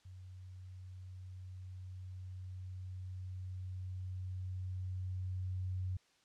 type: tone with level ramp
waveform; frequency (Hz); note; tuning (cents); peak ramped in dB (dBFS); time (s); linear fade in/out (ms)
sine; 92.5; F#2; 0; -49 to -35; 0.05-5.97; 5
effects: white hiss -71 dBFS RMS until 6.24 s + low-pass 6000 Hz 12 dB/octave